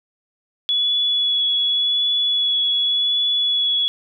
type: tone with vibrato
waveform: sine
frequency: 3395 Hz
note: G#7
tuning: 37 cents sharp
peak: -16 dBFS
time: 0.69-3.88 s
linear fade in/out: 0 ms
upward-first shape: sine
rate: 0.88 Hz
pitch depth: 12 cents each way
effects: none